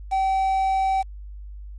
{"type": "tone with quantisation", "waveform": "triangle", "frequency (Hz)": 769, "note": "G5", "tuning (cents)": -33, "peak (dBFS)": -17, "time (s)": [0.11, 1.03], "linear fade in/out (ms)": 20, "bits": 7, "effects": ["added 50 Hz sine -35 dBFS peak until 1.78 s", "resampled to 22050 Hz"]}